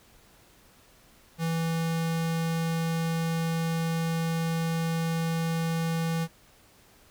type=tone with notch filter; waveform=square; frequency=164.6 Hz; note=E3; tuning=2 cents flat; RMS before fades=-28 dBFS; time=1.38-6.28 s; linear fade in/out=50 ms; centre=340 Hz; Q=1.8; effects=pink hiss -58 dBFS RMS until 7.1 s